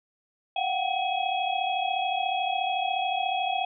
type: tone cluster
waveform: sine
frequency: 699 / 736 / 770 / 2540 / 3314 Hz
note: F5 / F#5 / G5 / D#7 / G#7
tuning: +1 / -9 / -31 / +35 / -4 cents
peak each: -34 / -29 / -29 / -34 / -34 dBFS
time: 0.56-3.65 s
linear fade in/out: 5 ms
effects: none